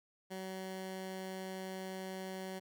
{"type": "tone", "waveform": "15% pulse", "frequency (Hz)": 188.7, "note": "F#3", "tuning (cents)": 34, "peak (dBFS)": -35, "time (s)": [0.3, 2.6], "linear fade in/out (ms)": 20, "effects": []}